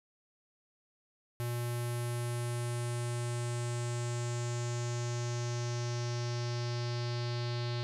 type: tone with low-pass filter sweep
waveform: square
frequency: 120 Hz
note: B2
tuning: 49 cents flat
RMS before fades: -35 dBFS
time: 1.4-7.83 s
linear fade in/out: 0 ms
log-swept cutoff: 12000 to 4300 Hz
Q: 3.8
effects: none